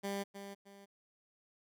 15% pulse tone with echo, 198.9 Hz, G3, 25 cents sharp, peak -30 dBFS, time 0.03-0.24 s, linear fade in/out 20 ms, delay 310 ms, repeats 2, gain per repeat -9 dB, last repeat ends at 0.86 s, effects none

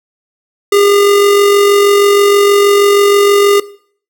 square tone with amplitude modulation, 404.7 Hz, G#4, 45 cents flat, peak -5 dBFS, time 0.72-3.6 s, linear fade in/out 5 ms, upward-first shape sine, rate 46.3 Hz, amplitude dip 35%, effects noise-tail reverb RT60 0.5 s tail -18 dB re dry

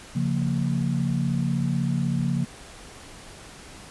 sine chord, Bb minor, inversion first, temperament equal with one note detuned, 138.59 / 174.61 / 230.9 Hz, Db3 / F3 / Bb3, 0 / 0 / -16 cents, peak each -25 / -26 / -28 dBFS, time 0.15-2.45 s, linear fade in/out 10 ms, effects pink hiss -44 dBFS RMS until 3.9 s + resampled to 24000 Hz

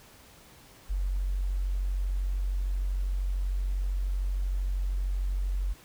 sine tone, 46.46 Hz, F#1, 8 cents sharp, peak -26 dBFS, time 0.89-5.74 s, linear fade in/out 20 ms, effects pink hiss -54 dBFS RMS until 5.84 s

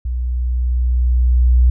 sine tone with level ramp, 61.5 Hz, B1, 7 cents flat, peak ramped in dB -18 to -7 dBFS, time 0.05-1.7 s, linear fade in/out 5 ms, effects none

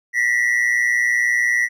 triangle tone with amplitude modulation, 1941 Hz, B6, 31 cents flat, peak -10 dBFS, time 0.13-1.69 s, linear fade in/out 50 ms, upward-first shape sine, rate 120 Hz, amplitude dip 80%, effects none

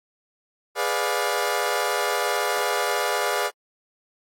20% pulse chord, G# diminished seventh, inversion none, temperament equal with one note detuned, 415.3 / 493.9 / 587.3 / 709 Hz, G#4 / B4 / D5 / F5, 0 / 0 / 0 / +26 cents, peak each -23 dBFS, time 0.75-3.51 s, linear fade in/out 50 ms, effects AAC 48 kbps

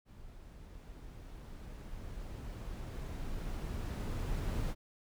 brown noise with level ramp, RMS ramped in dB -53 to -34 dBFS, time 0.05-4.75 s, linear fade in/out 50 ms, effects none

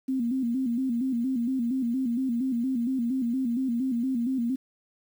sine tone with vibrato, 248.6 Hz, B3, 12 cents sharp, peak -24 dBFS, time 0.08-4.56 s, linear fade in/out 10 ms, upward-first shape square, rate 4.3 Hz, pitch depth 100 cents each way, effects 9-bit

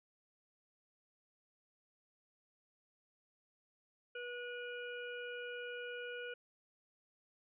harmonic tone, 485.7 Hz, B4, 29 cents flat, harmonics 1 / 3 / 5 / 6, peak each -45 / -46 / -53 / -53 dBFS, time 4.15-6.34 s, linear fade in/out 5 ms, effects none

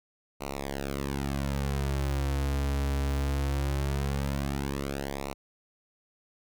sawtooth tone with flanger, 69.3 Hz, C#2, in tune, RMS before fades -30 dBFS, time 0.4-5.34 s, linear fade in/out 20 ms, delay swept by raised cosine 0.59 to 5.59 ms, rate 0.2 Hz, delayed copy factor -0.95, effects none

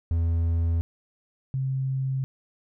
triangle / sine tone pair in turn, 83.4 / 133 Hz, E2 / C3, +21 / +29 cents, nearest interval minor sixth, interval 808 cents, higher second, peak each -19 / -24 dBFS, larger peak first, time 0.11-0.81 / 1.54-2.24 s, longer neither, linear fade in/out 0 ms, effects none

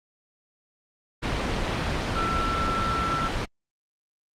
sine tone in noise, 1340 Hz, E6, 28 cents sharp, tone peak -25 dBFS, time 2.15-3.29 s, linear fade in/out 20 ms, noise pink, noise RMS -26 dBFS, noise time 1.22-3.46 s, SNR -2 dB, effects low-pass 4000 Hz 12 dB/octave + Opus 32 kbps

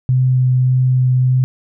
sine tone with vibrato, 127.9 Hz, C3, 39 cents flat, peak -10 dBFS, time 0.09-1.44 s, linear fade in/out 0 ms, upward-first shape triangle, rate 1.7 Hz, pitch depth 10 cents each way, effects none

